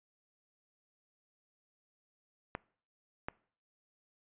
clicks, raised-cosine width 0.5 ms, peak -21 dBFS, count 2, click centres 2.551 / 3.285 s, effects noise-tail reverb RT60 0.5 s tail -23 dB re dry + resampled to 8000 Hz

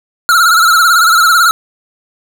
square tone with vibrato, 1369 Hz, F6, 35 cents flat, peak -6 dBFS, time 0.29-1.51 s, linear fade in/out 0 ms, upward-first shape sine, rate 18 Hz, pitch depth 97 cents each way, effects none

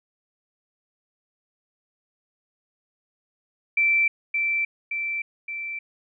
sine tone with echo, 2337 Hz, D7, 9 cents flat, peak -17 dBFS, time 3.77-4.08 s, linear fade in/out 5 ms, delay 570 ms, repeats 3, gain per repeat -4 dB, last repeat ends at 5.79 s, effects none

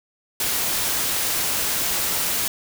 white noise, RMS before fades -23 dBFS, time 0.4-2.48 s, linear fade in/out 2 ms, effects none

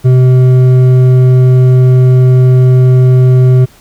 sine tone with hard clipping, 127.7 Hz, C3, 42 cents flat, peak -4 dBFS, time 0.04-3.66 s, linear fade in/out 20 ms, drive 7 dB, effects pink hiss -42 dBFS RMS until 3.8 s

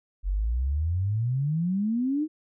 sine exponential sweep, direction up, 44.34 to 319.4 Hz, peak -23 dBFS, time 0.23-2.28 s, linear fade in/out 50 ms, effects none

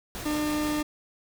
pink noise with tremolo, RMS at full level -36 dBFS, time 0.15-0.81 s, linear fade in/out 0 ms, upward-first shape sine, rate 6.2 Hz, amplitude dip 30%
40% pulse tone, 300.8 Hz, D4, 42 cents sharp, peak -25 dBFS, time 0.25-0.83 s, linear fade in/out 10 ms
effects none

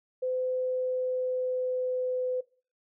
sine tone with pitch glide, 510 to 505.9 Hz, C5 to B4, -44 to +42 cents, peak -27 dBFS, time 0.22-2.41 s, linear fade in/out 10 ms, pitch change -14 cents, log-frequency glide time 0.53-2.24 s, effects noise-tail reverb RT60 0.4 s tail -21 dB re dry

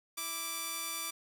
5% pulse tone pair together, 328.6 / 1171 Hz, E4 / D6, -5 / -5 cents, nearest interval octave + minor seventh, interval 2200 cents, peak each -36 / -24 dBFS, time 0.17-1.11 s, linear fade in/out 10 ms, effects none

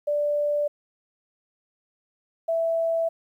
sine tone pair in turn, 587.3 / 660.2 Hz, D5 / E5, 0 / +2 cents, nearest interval major second, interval 202 cents, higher second, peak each -21 dBFS, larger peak neither, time 0.07-0.68 / 2.48-3.09 s, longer neither, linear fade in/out 10 ms, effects 10-bit

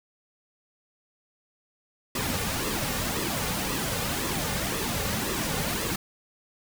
pink noise with flanger, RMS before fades -29 dBFS, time 2.15-5.96 s, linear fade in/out 5 ms, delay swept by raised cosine 1.3 to 3.1 ms, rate 1.9 Hz, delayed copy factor -0.6, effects none

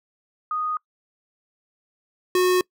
sine / square tone pair in turn, 1240 / 364.7 Hz, D#6 / F#4, -6 / -25 cents, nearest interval octave + major sixth, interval 2119 cents, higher first, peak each -23 / -17 dBFS, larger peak second, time 0.51-0.77 / 2.35-2.61 s, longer neither, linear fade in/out 2 ms, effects noise-tail reverb RT60 0.1 s tail -24 dB re dry

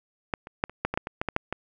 clicks, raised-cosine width 0.5 ms, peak -11 / -25 / -8 / -27 / -9 / -14 / -9 / -17 / -12 / -12 / -8 / -14 dBFS, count 12, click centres 0.338 / 0.471 / 0.639 / 0.696 / 0.85 / 0.94 / 0.975 / 1.071 / 1.215 / 1.287 / 1.364 / 1.526 s, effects none

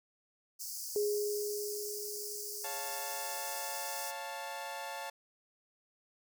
pink high-pass noise, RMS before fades -42 dBFS, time 0.59-4.12 s, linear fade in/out 20 ms, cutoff 4700 Hz, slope 96 dB/octave
sine tone with exponential decay, 415.3 Hz, G#4, in tune, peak -28 dBFS, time 0.96-4.05 s, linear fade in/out 1 ms, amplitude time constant 670 ms
sawtooth chord, Db augmented, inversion none, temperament equal, 554.4 / 698.5 / 880 Hz, Db5 / F5 / A5, 0 / 0 / 0 cents, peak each -42 / -42 / -38 dBFS, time 2.64-5.1 s, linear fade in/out 5 ms
effects none

